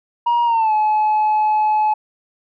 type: tone with pitch glide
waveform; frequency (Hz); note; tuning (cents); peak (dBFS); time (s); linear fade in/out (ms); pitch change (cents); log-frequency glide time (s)
sine; 949 to 855.3; A#5 to A5; +31 to -49; -11; 0.26-1.94; 10; -180; 0.45-0.73
effects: tanh soft clip ceiling -12 dBFS